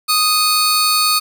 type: tone pair together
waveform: sawtooth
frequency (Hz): 1244.5 / 4450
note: D#6 / C#8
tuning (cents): 0 / +6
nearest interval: octave + minor seventh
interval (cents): 2206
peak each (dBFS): -12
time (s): 0.08-1.2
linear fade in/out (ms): 20
effects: none